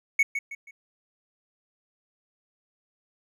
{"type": "tone with echo", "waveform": "triangle", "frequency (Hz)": 2217, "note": "C#7", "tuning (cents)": 0, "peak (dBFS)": -15, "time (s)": [0.19, 0.23], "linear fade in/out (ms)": 5, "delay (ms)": 160, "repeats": 3, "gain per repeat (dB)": -9, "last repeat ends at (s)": 0.71, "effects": []}